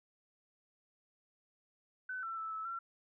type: tone with pitch steps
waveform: sine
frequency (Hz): 1511 / 1341 / 1316 / 1305 / 1358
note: F#6 / E6 / E6 / E6 / F6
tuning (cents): +36 / +29 / -3 / -18 / -49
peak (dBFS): -38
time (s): 2.09-2.79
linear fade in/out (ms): 5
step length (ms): 140
effects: none